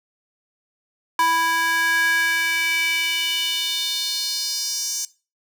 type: tone with high-pass filter sweep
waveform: square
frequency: 329.6 Hz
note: E4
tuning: in tune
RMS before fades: -22 dBFS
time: 1.19-5.05 s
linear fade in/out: 2 ms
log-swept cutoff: 1100 to 6200 Hz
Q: 3.8
effects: noise-tail reverb RT60 0.3 s tail -18 dB re dry